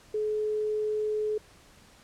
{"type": "tone", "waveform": "sine", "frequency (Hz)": 426.7, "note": "G#4", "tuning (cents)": 47, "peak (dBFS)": -26, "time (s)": [0.14, 1.38], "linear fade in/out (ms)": 5, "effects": ["pink hiss -56 dBFS RMS until 2.03 s", "low-pass 10000 Hz 12 dB/octave"]}